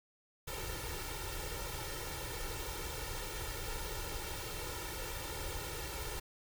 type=noise with comb filter; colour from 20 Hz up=pink; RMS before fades=-41 dBFS; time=0.47-6.2 s; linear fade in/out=10 ms; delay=2.2 ms; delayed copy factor=+0.9; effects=none